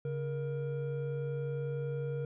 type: tone pair together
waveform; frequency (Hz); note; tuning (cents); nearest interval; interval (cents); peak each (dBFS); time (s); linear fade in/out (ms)
triangle; 140 / 470.9; C#3 / A#4; +18 / +18; octave + major sixth; 2100; -33 / -35; 0.05-2.25; 2
effects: resampled to 8000 Hz